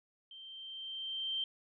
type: tone with level ramp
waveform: sine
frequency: 3136 Hz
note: G7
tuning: in tune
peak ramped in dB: -49 to -32 dBFS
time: 0.31-1.44 s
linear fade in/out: 2 ms
effects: none